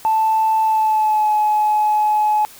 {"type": "tone with pitch glide", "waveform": "sine", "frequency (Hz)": [880, 849], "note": ["A5", "G#5"], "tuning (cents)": [0, 38], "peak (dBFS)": -12, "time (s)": [0.05, 2.45], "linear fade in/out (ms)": 0, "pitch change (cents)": -62, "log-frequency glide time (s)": [0.62, 1.33], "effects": ["tanh soft clip ceiling -9 dBFS", "white hiss -42 dBFS RMS until 2.59 s"]}